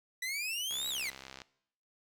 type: exponential two-way sweep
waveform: sawtooth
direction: up then down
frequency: 1956 to 3951 to 1956 Hz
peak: -31 dBFS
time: 0.22-1.1 s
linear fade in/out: 5 ms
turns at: 0.89 s
type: click train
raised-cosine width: 0.2 ms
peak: -28 dBFS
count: 48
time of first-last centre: 0.71-1.418 s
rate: 66.4 Hz
effects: noise-tail reverb RT60 0.7 s tail -20 dB re dry